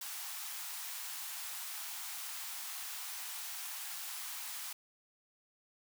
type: high-pass noise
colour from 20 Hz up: white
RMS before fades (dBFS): -43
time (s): 0.01-4.73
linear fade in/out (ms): 5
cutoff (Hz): 730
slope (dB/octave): 48
effects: none